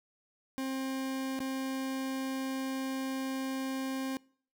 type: tone with dropouts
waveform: 40% pulse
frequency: 265.4 Hz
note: C4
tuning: 25 cents sharp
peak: -32 dBFS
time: 0.58-4.17 s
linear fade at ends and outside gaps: 0 ms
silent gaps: 1.391-1.403 s
effects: noise-tail reverb RT60 0.5 s tail -24 dB re dry